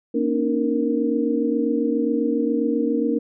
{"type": "tone cluster", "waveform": "sine", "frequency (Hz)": [236, 278, 305.4, 466.8], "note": ["A#3", "C#4", "D#4", "A#4"], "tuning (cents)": [22, 5, -32, 2], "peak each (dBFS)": -24, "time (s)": [0.14, 3.19], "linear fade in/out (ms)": 10, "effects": []}